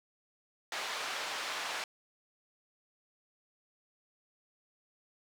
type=band-pass noise; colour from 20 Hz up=pink; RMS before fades=-38 dBFS; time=0.72-1.84 s; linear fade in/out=2 ms; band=840 to 5100 Hz; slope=12 dB/octave; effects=none